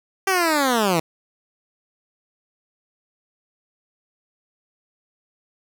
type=linear sweep; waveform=10% pulse; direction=down; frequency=392.6 to 155.56 Hz; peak=-9 dBFS; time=0.27-1 s; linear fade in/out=5 ms; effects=none